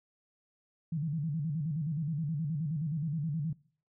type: tone with vibrato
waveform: sine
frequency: 153.5 Hz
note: D#3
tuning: 23 cents flat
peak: -30 dBFS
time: 0.92-3.53 s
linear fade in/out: 5 ms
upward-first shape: square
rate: 9.5 Hz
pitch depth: 120 cents each way
effects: noise-tail reverb RT60 0.5 s tail -23 dB re dry